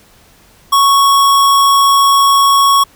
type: tone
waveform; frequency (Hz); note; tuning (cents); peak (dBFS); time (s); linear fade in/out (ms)
square; 1108.7; C#6; 0; -7; 0.72-2.84; 10
effects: pink hiss -46 dBFS RMS until 2.95 s